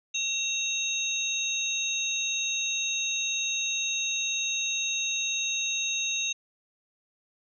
sine tone cluster, 2722 / 3761 / 6340 Hz, F7 / A#7 / G8, -45 / +15 / +19 cents, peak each -31 dBFS, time 0.14-6.33 s, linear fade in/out 10 ms, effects none

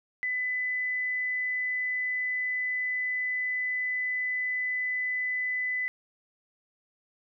sine tone, 2003 Hz, B6, 24 cents sharp, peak -27 dBFS, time 0.23-5.88 s, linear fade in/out 0 ms, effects none

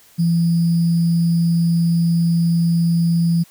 sine tone with sample-and-hold, 168.5 Hz, E3, 38 cents sharp, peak -13 dBFS, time 0.18-3.44 s, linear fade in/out 20 ms, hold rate 4900 Hz, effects white hiss -50 dBFS RMS until 3.5 s

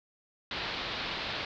white low-pass noise, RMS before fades -36 dBFS, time 0.51-1.45 s, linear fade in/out 2 ms, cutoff 4400 Hz, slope 48 dB/octave, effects none

